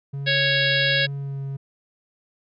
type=tone with vibrato; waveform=triangle; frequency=138.59 Hz; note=C#3; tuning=in tune; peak=-25 dBFS; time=0.13-1.57 s; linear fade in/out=10 ms; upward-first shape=sine; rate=1.3 Hz; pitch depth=17 cents each way
type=harmonic tone; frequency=553 Hz; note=C#5; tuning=4 cents flat; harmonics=1 / 3 / 4 / 5 / 6 / 7 / 8 / 9; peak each=-27 / -22 / -28 / -27 / -26 / -26 / -32 / -32 dBFS; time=0.26-1.07 s; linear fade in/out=20 ms
effects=none